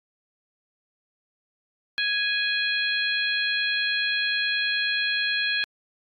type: harmonic tone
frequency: 830.6 Hz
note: G#5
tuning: in tune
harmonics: 2 / 3 / 4 / 5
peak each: -26 / -28 / -29 / -30 dBFS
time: 1.98-5.64 s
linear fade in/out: 0 ms
effects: AAC 48 kbps